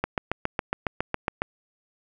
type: click train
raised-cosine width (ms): 0.5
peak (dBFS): -9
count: 11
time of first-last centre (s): 0.04-1.419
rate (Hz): 7.25
effects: none